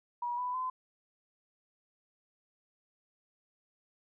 sine tone with pitch steps, 963 / 992.4 / 1022.6 Hz, B5 / B5 / C6, -44 / +8 / -40 cents, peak -32 dBFS, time 0.22-0.7 s, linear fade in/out 5 ms, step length 160 ms, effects none

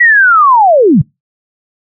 sine linear sweep, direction down, 1961 to 115.2 Hz, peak -3 dBFS, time 0-1.02 s, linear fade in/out 10 ms, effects noise-tail reverb RT60 0.2 s tail -24 dB re dry

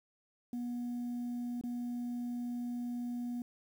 sine tone with dropouts, 241.9 Hz, B3, 36 cents flat, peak -33 dBFS, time 0.53-3.42 s, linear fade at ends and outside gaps 2 ms, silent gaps 1.612-1.637 s, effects tanh soft clip ceiling -34 dBFS + 10-bit

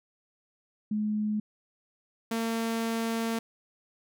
sine / sawtooth tone pair in turn, 212 / 227.5 Hz, G#3 / A#3, +36 / -42 cents, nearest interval minor second, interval 122 cents, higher second, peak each -26 / -24 dBFS, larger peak second, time 0.91-1.4 / 2.31-3.39 s, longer second, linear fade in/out 5 ms, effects none

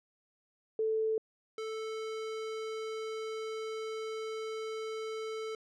sine / square tone pair in turn, 440 / 440 Hz, A4 / A4, 0 / 0 cents, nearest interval unison, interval 0 cents, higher neither, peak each -28 / -37 dBFS, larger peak first, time 0.79-1.18 / 1.58-5.55 s, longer second, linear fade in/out 2 ms, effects low-pass 6000 Hz 12 dB/octave

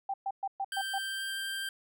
sine tone bursts, 784 Hz, G5, in tune, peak -30 dBFS, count 6, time 0.09-0.984 s, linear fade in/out 5 ms, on 49 ms, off 120 ms
25% pulse tone with pitch glide, 1568 to 1578 Hz, G6 to G6, 0 to +11 cents, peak -30 dBFS, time 0.72-1.69 s, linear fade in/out 2 ms, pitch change +11 cents, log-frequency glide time 0.99-1.36 s
effects none

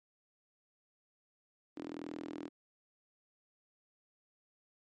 sawtooth tone with high-pass filter, 41.02 Hz, E1, 8 cents flat, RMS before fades -44 dBFS, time 1.76-2.49 s, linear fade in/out 20 ms, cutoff 300 Hz, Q 5.9, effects low-pass 5000 Hz 12 dB/octave + MP3 48 kbps

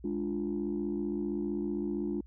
sine chord, D diminished, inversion second, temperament equal, 207.7 / 293.7 / 349.2 Hz, Ab3 / D4 / F4, 0 / 0 / 0 cents, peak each -34 dBFS, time 0.04-2.21 s, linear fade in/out 5 ms, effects tanh soft clip ceiling -24 dBFS + added 60 Hz sine -49 dBFS peak until 2.26 s

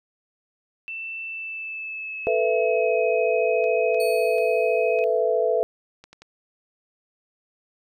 sine tone with pitch glide, 2667 to 2528 Hz, E7 to D#7, +20 to +27 cents, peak -30 dBFS, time 0.88-5.04 s, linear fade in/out 0 ms, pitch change -93 cents, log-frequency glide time 1.24-3 s
sine chord, A suspended second, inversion none, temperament equal with one note detuned, 440 / 493.9 / 665 Hz, A4 / B4 / E5, 0 / 0 / +15 cents, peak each -23 dBFS, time 2.27-5.63 s, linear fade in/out 0 ms
clicks, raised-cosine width 0.2 ms, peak -28 dBFS, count 7, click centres 3.641 / 3.945 / 4.383 / 4.989 / 6.04 / 6.13 / 6.22 s
20% pulse tone with exponential decay, 4435 Hz, C#8, in tune, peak -27 dBFS, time 4-5.2 s, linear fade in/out 1 ms, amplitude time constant 260 ms
effects none

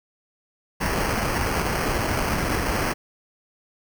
pink noise with sample-and-hold, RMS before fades -24 dBFS, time 0.8-2.94 s, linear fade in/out 20 ms, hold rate 3675 Hz, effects none

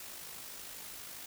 white noise with amplitude modulation, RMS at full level -45 dBFS, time 0-1.26 s, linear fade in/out 2 ms, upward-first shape sine, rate 52.4 Hz, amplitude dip 35%, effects none

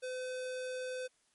square tone, 509 Hz, C5, 48 cents flat, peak -38 dBFS, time 0.02-1.08 s, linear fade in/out 20 ms, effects white hiss -73 dBFS RMS until 1.34 s + MP3 48 kbps

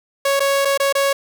sawtooth tone with dropouts, 554.4 Hz, C#5, in tune, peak -11 dBFS, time 0.25-1.13 s, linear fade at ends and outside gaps 5 ms, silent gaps 0.396-0.403 / 0.65-0.653 / 0.776-0.799 / 0.926-0.951 s, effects none

